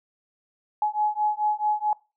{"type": "beating tone pair", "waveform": "sine", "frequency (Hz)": [843, 847.6], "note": ["G#5", "G#5"], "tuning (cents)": [26, 35], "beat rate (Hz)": 4.6, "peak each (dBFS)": -25, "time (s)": [0.82, 1.93], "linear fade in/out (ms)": 2, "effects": ["noise-tail reverb RT60 0.3 s tail -23 dB re dry"]}